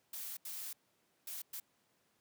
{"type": "noise bursts at uneven times", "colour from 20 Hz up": "blue", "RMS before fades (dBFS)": -44, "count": 4, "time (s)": [[0.13, 0.37], [0.45, 0.73], [1.27, 1.42], [1.53, 1.6]], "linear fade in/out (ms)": 5, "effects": ["pink hiss -75 dBFS RMS until 2.2 s", "high-pass 150 Hz 12 dB/octave"]}